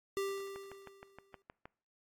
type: tone with exponential decay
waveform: square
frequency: 393.3 Hz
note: G4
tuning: 6 cents sharp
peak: -33 dBFS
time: 0.17-1.42 s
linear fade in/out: 0 ms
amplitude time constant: 270 ms
type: click train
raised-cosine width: 0.5 ms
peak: -33 dBFS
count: 8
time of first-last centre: 0.56-1.655 s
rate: 6.39 Hz
effects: noise-tail reverb RT60 0.5 s tail -24 dB re dry + AAC 64 kbps